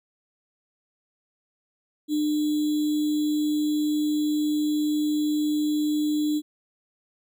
sine tone with sample-and-hold, 301 Hz, D4, 43 cents sharp, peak -21 dBFS, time 2.08-6.42 s, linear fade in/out 50 ms, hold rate 3675 Hz, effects none

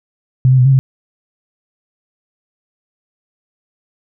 sine tone with pitch steps, 128.7 / 130.7 / 125.5 / 135.8 / 132.4 Hz, C3 / C3 / B2 / C#3 / C3, -28 / -1 / +28 / -35 / +21 cents, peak -6 dBFS, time 0.45-0.79 s, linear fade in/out 0 ms, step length 68 ms, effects none

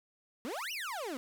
30% pulse exponential two-way sweep, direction up then down, 217.9 to 3049 to 238.1 Hz, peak -34 dBFS, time 0.45-1.17 s, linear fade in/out 0 ms, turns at 0.72 s, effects 10-bit

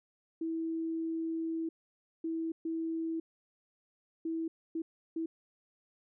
sine tone bursts at uneven times, 326.2 Hz, E4, 18 cents flat, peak -32 dBFS, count 6, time 0.41-1.69 / 2.24-2.52 / 2.65-3.2 / 4.25-4.48 / 4.75-4.82 / 5.16-5.26 s, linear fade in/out 5 ms, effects none

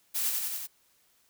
blue noise with echo, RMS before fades -30 dBFS, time 0.14-0.31 s, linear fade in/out 20 ms, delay 91 ms, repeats 4, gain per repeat -2 dB, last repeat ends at 0.674 s, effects white hiss -67 dBFS RMS until 1.29 s

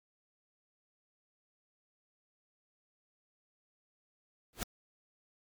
pink noise with exponential growth, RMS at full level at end -31 dBFS, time 4.53-4.63 s, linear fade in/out 0 ms, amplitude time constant 20 ms, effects MP3 96 kbps

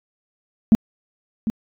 sine tone with echo, 220 Hz, A3, in tune, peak -6 dBFS, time 0.72-0.75 s, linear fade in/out 0 ms, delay 750 ms, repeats 1, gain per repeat -12 dB, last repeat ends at 1.5 s, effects tanh soft clip ceiling -3 dBFS

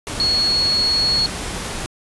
sine tone in noise, 4340 Hz, C#8, 37 cents flat, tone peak -15 dBFS, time 0.2-1.26 s, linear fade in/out 0 ms, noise pink, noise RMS -27 dBFS, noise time 0.07-1.86 s, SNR +9 dB, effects resampled to 24000 Hz

